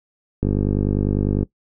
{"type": "click train", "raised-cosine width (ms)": 3, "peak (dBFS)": -7, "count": 51, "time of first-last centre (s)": [0.43, 1.43], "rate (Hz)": 50, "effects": ["noise-tail reverb RT60 0.1 s tail -19 dB re dry"]}